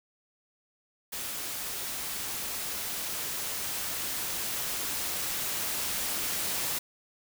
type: noise with level ramp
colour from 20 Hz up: white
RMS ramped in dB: -36 to -31 dBFS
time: 1.12-6.79 s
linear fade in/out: 10 ms
effects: none